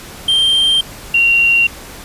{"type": "tone pair in turn", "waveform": ["triangle", "sine"], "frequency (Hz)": [3164, 2757], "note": ["G7", "F7"], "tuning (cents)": [15, -23], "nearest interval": "major second", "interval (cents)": 238, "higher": "first", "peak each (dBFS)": -8, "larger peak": "neither", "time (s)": [[0.28, 0.81], [1.14, 1.67]], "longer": "neither", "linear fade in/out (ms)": 5, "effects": ["pink hiss -33 dBFS RMS until 2.04 s", "resampled to 32000 Hz"]}